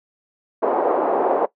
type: band-pass noise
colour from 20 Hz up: white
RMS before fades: -19 dBFS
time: 0.62-1.46 s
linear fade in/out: 10 ms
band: 350 to 800 Hz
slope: 24 dB/octave
effects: noise-tail reverb RT60 0.1 s tail -18 dB re dry